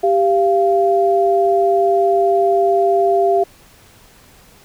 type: tone pair together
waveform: sine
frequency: 393.2 / 690 Hz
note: G4 / F5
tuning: +5 / -21 cents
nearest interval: minor seventh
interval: 974 cents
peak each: -14 dBFS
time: 0.03-3.44 s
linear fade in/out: 10 ms
effects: pink hiss -47 dBFS RMS until 4.64 s